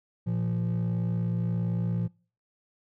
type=tone pair together; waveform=triangle; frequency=115.23 / 172.5 Hz; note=A#2 / F3; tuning=-20 / -21 cents; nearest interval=perfect fifth; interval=699 cents; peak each=-25 / -25 dBFS; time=0.26-2.08 s; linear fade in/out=20 ms; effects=noise-tail reverb RT60 0.4 s tail -26 dB re dry + tanh soft clip ceiling -21 dBFS